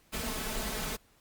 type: noise with comb filter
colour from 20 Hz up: pink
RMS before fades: -35 dBFS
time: 0.12-0.97 s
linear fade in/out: 20 ms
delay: 4.6 ms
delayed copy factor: +0.75
effects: pink hiss -65 dBFS RMS until 1.2 s + Opus 48 kbps